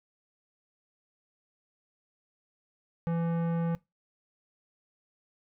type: tone with tanh clipping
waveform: sine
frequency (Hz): 167.7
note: E3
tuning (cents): +30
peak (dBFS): -29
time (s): 3.07-3.75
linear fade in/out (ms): 0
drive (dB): 16
effects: noise-tail reverb RT60 0.2 s tail -21 dB re dry